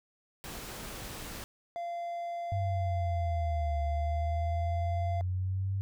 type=noise; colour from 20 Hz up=pink; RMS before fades=-42 dBFS; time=0.44-1.44 s; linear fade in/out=0 ms
type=tone; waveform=triangle; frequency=689 Hz; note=F5; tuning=24 cents flat; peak=-32 dBFS; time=1.76-5.21 s; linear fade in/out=0 ms
type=linear two-way sweep; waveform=sine; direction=down then up; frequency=98 to 72.4 to 98 Hz; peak=-29 dBFS; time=2.52-5.81 s; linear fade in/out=0 ms; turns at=3.81 s
effects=none